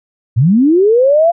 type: linear sweep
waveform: sine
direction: up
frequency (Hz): 101.6 to 698.5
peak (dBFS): -6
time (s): 0.36-1.32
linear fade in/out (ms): 20
effects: none